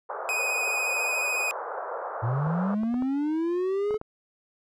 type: band-pass noise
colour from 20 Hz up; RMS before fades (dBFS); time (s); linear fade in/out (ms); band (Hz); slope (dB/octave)
pink; -34; 0.09-2.75; 10; 460 to 1400; 48
type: tone with vibrato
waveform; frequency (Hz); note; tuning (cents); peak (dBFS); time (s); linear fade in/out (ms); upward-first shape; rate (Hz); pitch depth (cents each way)
45% pulse; 2496; D#7; +5; -25; 0.29-1.51; 0; sine; 14; 20
type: linear sweep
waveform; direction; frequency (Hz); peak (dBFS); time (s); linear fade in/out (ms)
triangle; up; 110 to 432; -22; 2.22-3.98; 20
type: clicks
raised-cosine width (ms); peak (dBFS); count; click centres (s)
1; -24; 7; 2.471 / 2.834 / 2.942 / 3.023 / 3.908 / 3.943 / 4.014
effects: low-pass 12000 Hz 12 dB/octave